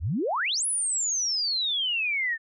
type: exponential two-way sweep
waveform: sine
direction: up then down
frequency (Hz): 65.7 to 10548 to 1775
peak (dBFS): -24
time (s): 0-2.38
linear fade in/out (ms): 50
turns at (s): 0.66
effects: none